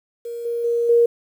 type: tone with level steps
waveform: sine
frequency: 470.5 Hz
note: A#4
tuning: 16 cents sharp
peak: -27 / -21 / -17 / -11 dBFS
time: 0.25-1.06 s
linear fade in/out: 5 ms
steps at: 0.45 / 0.64 / 0.89 s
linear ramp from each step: 5 ms
effects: 8-bit